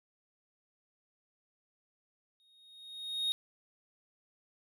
triangle tone with exponential growth, 3729 Hz, A#7, in tune, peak -26 dBFS, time 2.4-3.32 s, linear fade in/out 0 ms, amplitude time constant 200 ms, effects none

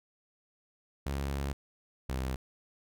sawtooth tone pair in turn, 69.3 / 65.19 Hz, C#2 / C2, 0 / -6 cents, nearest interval minor second, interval 106 cents, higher first, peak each -28 dBFS, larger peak neither, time 1.06-1.53 / 2.09-2.36 s, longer first, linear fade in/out 5 ms, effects none

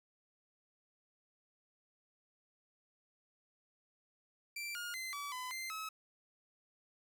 sawtooth tone with pitch steps, 2348 / 1426 / 2064 / 1147 / 1009 / 2082 / 1288 Hz, D7 / F6 / C7 / D6 / B5 / C7 / E6, -1 / +36 / -24 / -41 / +37 / -9 / -41 cents, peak -37 dBFS, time 4.56-5.89 s, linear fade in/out 5 ms, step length 190 ms, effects none

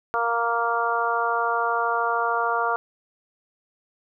harmonic tone, 233.1 Hz, A#3, in tune, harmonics 2 / 3 / 4 / 5 / 6, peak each -29 / -27 / -27 / -26 / -27 dBFS, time 0.14-2.76 s, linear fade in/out 0 ms, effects none

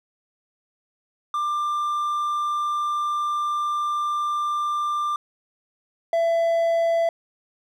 triangle tone pair in turn, 1189 / 668.6 Hz, D6 / E5, +21 / +24 cents, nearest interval minor seventh, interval 997 cents, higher first, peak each -20 / -16 dBFS, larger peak second, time 1.34-5.16 / 6.13-7.09 s, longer first, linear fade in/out 2 ms, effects none

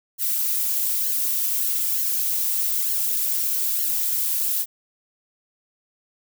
violet noise with flanger, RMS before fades -23 dBFS, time 0.18-4.66 s, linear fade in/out 50 ms, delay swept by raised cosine 0.81 to 6.11 ms, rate 1.1 Hz, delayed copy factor -0.75, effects none

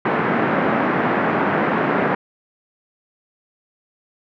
pink band-pass noise, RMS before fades -19 dBFS, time 0.05-2.15 s, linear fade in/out 5 ms, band 170 to 1900 Hz, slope 24 dB/octave, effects none

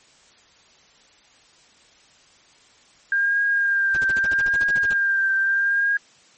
sine tone with vibrato, 1600 Hz, G6, 35 cents sharp, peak -17 dBFS, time 3.12-5.97 s, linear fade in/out 2 ms, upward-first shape triangle, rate 0.79 Hz, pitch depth 37 cents each way
pink noise bursts, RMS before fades -34 dBFS, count 14, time 3.94-4.934 s, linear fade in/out 5 ms, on 32 ms, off 42 ms
effects white hiss -54 dBFS RMS until 6.37 s + MP3 32 kbps

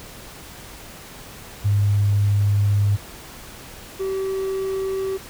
sine / triangle tone pair in turn, 101.8 / 384.3 Hz, G#2 / G4, -34 / -34 cents, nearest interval octave + major seventh, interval 2300 cents, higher second, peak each -15 / -20 dBFS, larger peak first, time 1.64-2.97 / 3.99-5.18 s, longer first, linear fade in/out 20 ms, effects pink hiss -40 dBFS RMS until 5.29 s

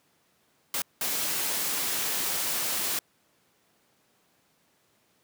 white noise bursts at uneven times, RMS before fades -29 dBFS, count 2, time 0.74-0.82 / 1.01-2.99 s, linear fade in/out 2 ms, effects pink hiss -67 dBFS RMS until 5.23 s + high-pass 150 Hz 12 dB/octave

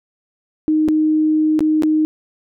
sine tone with dropouts, 310 Hz, D#4, 6 cents flat, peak -12 dBFS, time 0.68-2.05 s, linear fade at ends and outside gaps 0 ms, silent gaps 0.88-0.886 / 1.592-1.606 / 1.823-1.834 s, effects none

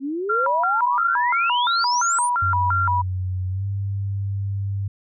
sine exponential sweep, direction up, 261.6 to 9670 Hz, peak -23 dBFS, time 0-2.3 s, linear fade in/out 50 ms
sine tone with vibrato, 1159 Hz, D6, 23 cents flat, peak -18 dBFS, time 0.29-3.02 s, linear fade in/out 10 ms, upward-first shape square, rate 2.9 Hz, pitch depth 300 cents each way
sine tone with pitch glide, 92.4 to 99.03 Hz, F#2 to G2, -2 to +18 cents, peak -22 dBFS, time 2.42-4.88 s, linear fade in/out 5 ms, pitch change +120 cents, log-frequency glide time 3.49-3.65 s
effects none

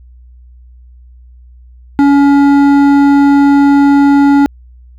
triangle tone with hard clipping, 282.1 Hz, C#4, 30 cents sharp, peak -6 dBFS, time 1.99-4.46 s, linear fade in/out 0 ms, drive 14 dB, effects added 61 Hz sine -35 dBFS peak until 4.98 s

